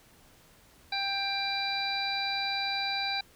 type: harmonic tone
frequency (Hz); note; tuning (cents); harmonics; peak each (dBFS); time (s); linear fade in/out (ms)
790; G5; +13; 1 / 2 / 3 / 5 / 6; -34 / -38 / -35 / -33 / -38; 0.92-3.21; 5
effects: pink hiss -59 dBFS RMS until 3.35 s